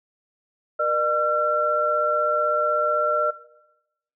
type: tone cluster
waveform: sine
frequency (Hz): 475.6 / 604 / 1358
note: A#4 / D5 / F6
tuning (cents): +35 / +48 / -49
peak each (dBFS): -30 / -23 / -22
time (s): 0.79-3.31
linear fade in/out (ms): 10
effects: noise-tail reverb RT60 0.9 s tail -17 dB re dry